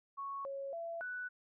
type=tone with pitch steps; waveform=sine; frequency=1107 / 550 / 672 / 1485 Hz; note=C#6 / C#5 / E5 / F#6; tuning=-3 / -14 / +33 / +6 cents; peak=-39 dBFS; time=0.17-1.29 s; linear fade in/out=20 ms; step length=280 ms; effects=none